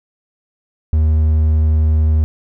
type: tone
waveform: triangle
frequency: 77.78 Hz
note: D#2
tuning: in tune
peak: -8 dBFS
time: 0.93-2.24 s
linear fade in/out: 0 ms
effects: none